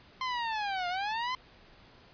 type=linear two-way sweep; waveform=sawtooth; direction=down then up; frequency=1047 to 698.5 to 1040 Hz; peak=-27 dBFS; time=0.21-1.35 s; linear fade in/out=2 ms; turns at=0.88 s; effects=pink hiss -57 dBFS RMS until 2.13 s + resampled to 11025 Hz